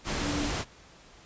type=tone in noise; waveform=sine; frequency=291 Hz; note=D4; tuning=16 cents flat; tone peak=-31 dBFS; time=0.2-0.52 s; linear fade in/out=50 ms; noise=pink; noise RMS=-31 dBFS; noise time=0.04-0.65 s; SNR=-3 dB; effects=pink hiss -54 dBFS RMS until 1.25 s + resampled to 16000 Hz